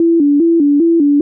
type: tone with vibrato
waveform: sine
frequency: 310.3 Hz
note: D#4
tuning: 5 cents flat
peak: -7 dBFS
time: 0-1.21 s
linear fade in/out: 2 ms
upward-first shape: square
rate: 2.5 Hz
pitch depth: 130 cents each way
effects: none